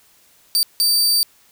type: tone bursts at uneven times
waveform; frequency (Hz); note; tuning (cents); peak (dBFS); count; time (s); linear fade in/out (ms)
sawtooth; 4639; D8; -22; -11; 2; 0.55-0.63 / 0.8-1.23; 0
effects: white hiss -54 dBFS RMS until 1.51 s